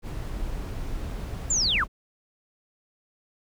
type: noise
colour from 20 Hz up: brown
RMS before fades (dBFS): -32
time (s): 0.02-1.88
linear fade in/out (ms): 50
type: linear sweep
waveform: sine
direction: down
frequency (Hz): 7459 to 991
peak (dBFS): -21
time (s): 1.5-1.84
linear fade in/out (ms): 5
effects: none